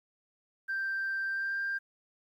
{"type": "tone with pitch glide", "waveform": "sine", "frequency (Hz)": [1571, 1590.2], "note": ["G6", "G6"], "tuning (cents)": [3, 24], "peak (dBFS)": -29, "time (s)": [0.68, 1.79], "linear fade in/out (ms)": 20, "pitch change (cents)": 21, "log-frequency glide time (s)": [1.26, 1.61], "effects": ["tanh soft clip ceiling -27 dBFS", "11-bit"]}